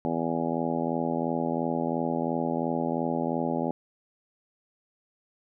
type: harmonic tone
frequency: 82.9 Hz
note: E2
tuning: 10 cents sharp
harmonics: 2 / 3 / 4 / 5 / 6 / 7 / 8 / 9 / 10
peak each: -34 / -30 / -34 / -35 / -37 / -34 / -40 / -37 / -35 dBFS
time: 0.05-3.71 s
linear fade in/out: 0 ms
effects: none